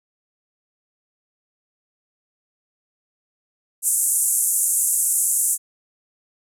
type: band-pass noise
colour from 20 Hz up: pink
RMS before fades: -20 dBFS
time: 3.82-5.58 s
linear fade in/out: 50 ms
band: 7500 to 12000 Hz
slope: 48 dB/octave
effects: none